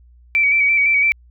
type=tone with vibrato; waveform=sine; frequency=2298 Hz; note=D7; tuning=38 cents flat; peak=-12 dBFS; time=0.35-1.12 s; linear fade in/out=0 ms; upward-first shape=square; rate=5.9 Hz; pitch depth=29 cents each way; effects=added 60 Hz sine -45 dBFS peak until 1.3 s